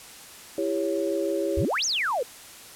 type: chord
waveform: sine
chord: C# diminished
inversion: first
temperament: just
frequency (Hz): 332.6 / 399.1 / 554.4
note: E4 / G4 / C#5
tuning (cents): +16 / +31 / 0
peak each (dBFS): -28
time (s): 0.58-1.65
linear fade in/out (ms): 2
type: exponential two-way sweep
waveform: sine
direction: up then down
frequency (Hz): 57.4 to 6890 to 448.2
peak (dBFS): -23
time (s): 1.57-2.23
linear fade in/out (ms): 5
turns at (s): 1.85
effects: white hiss -45 dBFS RMS until 2.75 s + low-pass 12000 Hz 12 dB/octave